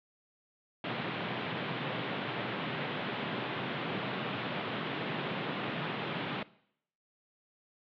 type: band-pass noise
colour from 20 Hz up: pink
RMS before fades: -36 dBFS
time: 0.84-6.43 s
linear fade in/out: 2 ms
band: 120 to 3600 Hz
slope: 48 dB/octave
effects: noise-tail reverb RT60 0.7 s tail -20 dB re dry + MP3 96 kbps